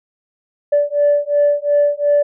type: beating tone pair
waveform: sine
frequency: 580 / 582.8 Hz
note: D5 / D5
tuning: -22 / -13 cents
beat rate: 2.8 Hz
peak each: -14 dBFS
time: 0.72-2.23 s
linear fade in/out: 10 ms
effects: tanh soft clip ceiling -6 dBFS